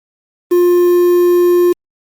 triangle tone with quantisation, 352.8 Hz, F4, 18 cents sharp, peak -5 dBFS, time 0.51-1.73 s, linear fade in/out 10 ms, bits 5, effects Opus 32 kbps

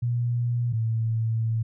sine tone pair in turn, 120 / 112.78 Hz, B2 / A2, -49 / +43 cents, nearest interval minor second, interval 108 cents, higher first, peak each -22 / -22 dBFS, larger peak neither, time 0.02-0.73 / 0.73-1.63 s, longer second, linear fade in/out 10 ms, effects none

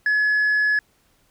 sine tone with tanh clipping, 1700 Hz, G#6, 40 cents sharp, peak -17 dBFS, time 0.06-0.79 s, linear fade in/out 2 ms, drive 1 dB, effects pink hiss -62 dBFS RMS until 1.3 s

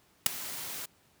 white noise with ADSR envelope, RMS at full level -18 dBFS, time 0.26-0.86 s, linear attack 3 ms, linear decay 7 ms, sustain -21 dB, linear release 9 ms, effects pink hiss -65 dBFS RMS until 1.2 s + high-pass 80 Hz 12 dB/octave

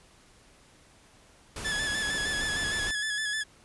pink noise, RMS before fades -37 dBFS, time 1.56-2.91 s, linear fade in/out 2 ms
sawtooth tone with vibrato, 1713 Hz, A6, 47 cents flat, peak -25 dBFS, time 1.64-3.44 s, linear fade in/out 20 ms, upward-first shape square, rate 6.5 Hz, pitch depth 33 cents each way
effects pink hiss -58 dBFS RMS until 3.64 s + resampled to 24000 Hz

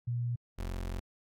sine / 30% pulse tone pair in turn, 120 / 44.46 Hz, B2 / F1, -49 / +32 cents, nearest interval octave + perfect fourth, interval 1719 cents, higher first, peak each -30 / -32 dBFS, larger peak first, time 0.07-0.36 / 0.58-1 s, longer second, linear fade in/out 10 ms, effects AAC 64 kbps

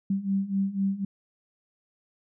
sine beating tone pair, 193.1 / 197.1 Hz, G3 / G3, -26 / +10 cents, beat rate 4 Hz, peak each -29 / -26 dBFS, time 0.1-1.05 s, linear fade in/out 5 ms, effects none

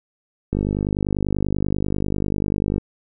click train, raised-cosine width 3 ms, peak -9 dBFS, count 114, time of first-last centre 0.53-2.781 s, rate 50.2 Hz, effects none

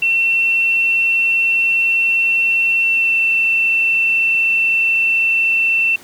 sine tone with pitch glide, 2705 to 2686 Hz, E7 to E7, +44 to +32 cents, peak -12 dBFS, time 0.02-5.96 s, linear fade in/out 5 ms, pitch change -12 cents, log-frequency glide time 2.8-3.16 s, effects pink hiss -41 dBFS RMS until 6.03 s + high-pass 150 Hz 12 dB/octave

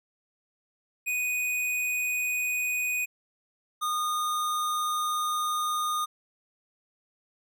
square tone pair in turn, 2485 / 1226.1 Hz, D#7 / D#6, -3 / -26 cents, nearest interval octave, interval 1223 cents, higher first, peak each -27 dBFS, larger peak neither, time 1.06-3.06 / 3.81-6.06 s, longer second, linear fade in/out 20 ms, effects none

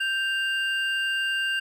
triangle tone pair together, 1568 / 2797 Hz, G6 / F7, 0 / +2 cents, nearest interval minor seventh, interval 1002 cents, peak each -24 / -26 dBFS, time 0-1.6 s, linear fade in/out 10 ms, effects none

